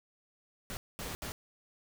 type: noise bursts at uneven times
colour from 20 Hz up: pink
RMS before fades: -40 dBFS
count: 3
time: 0.7-0.77 / 0.99-1.15 / 1.22-1.32 s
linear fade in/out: 0 ms
effects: none